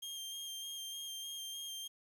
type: tone with vibrato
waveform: sawtooth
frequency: 3200 Hz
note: G7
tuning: 35 cents sharp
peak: -39 dBFS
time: 0.02-1.88 s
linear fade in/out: 10 ms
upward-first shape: square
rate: 3.3 Hz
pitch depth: 14 cents each way
effects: 11-bit